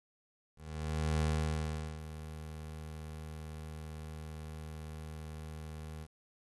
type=tone with ADSR envelope; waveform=25% pulse; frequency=77.78 Hz; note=D#2; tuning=in tune; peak=-25 dBFS; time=0.56-6.08 s; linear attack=640 ms; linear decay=790 ms; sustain=-15 dB; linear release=52 ms; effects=resampled to 24000 Hz + 10-bit